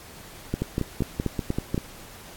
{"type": "two click trains", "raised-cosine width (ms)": 3, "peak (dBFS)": [-12, -11], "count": [7, 6], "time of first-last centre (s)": [[0.62, 1.778], [0.54, 1.745]], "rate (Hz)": [5.18, 4.15], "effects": ["pink hiss -45 dBFS RMS until 2.36 s", "AAC 64 kbps"]}